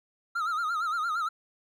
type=tone with vibrato; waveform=triangle; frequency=1313 Hz; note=E6; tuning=7 cents flat; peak=-25 dBFS; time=0.35-1.29 s; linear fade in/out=10 ms; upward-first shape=sine; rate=8.7 Hz; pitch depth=120 cents each way; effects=none